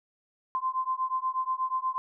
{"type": "beating tone pair", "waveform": "sine", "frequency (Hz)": [1034, 1042.3], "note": ["C6", "C6"], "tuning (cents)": [-21, -7], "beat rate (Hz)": 8.3, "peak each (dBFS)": -30, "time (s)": [0.55, 1.98], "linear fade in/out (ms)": 0, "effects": []}